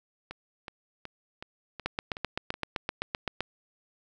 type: two click trains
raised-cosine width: 0.3 ms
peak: -13 / -23 dBFS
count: 13 / 7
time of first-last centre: 1.86-3.406 / 0.31-2.54 s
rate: 7.76 / 2.69 Hz
effects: none